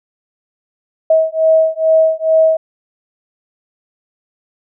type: beating tone pair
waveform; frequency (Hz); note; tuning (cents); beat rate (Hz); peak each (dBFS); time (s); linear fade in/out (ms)
sine; 639 / 641.3; D#5 / E5; +46 / -48; 2.3; -12; 1.1-2.57; 5
effects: none